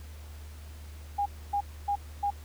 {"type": "tone bursts", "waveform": "sine", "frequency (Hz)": 812, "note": "G#5", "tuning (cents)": -39, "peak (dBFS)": -25, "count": 4, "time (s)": [1.18, 2.306], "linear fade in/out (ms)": 10, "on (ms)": 79, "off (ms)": 270, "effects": ["added 75 Hz sine -42 dBFS peak until 2.44 s", "pink hiss -54 dBFS RMS until 2.44 s"]}